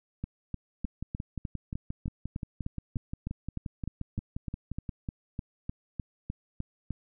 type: two click trains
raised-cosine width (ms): 5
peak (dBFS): -22 / -21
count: 24 / 23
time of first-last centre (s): 0.85-4.892 / 0.24-6.907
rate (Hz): 5.69 / 3.3
effects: none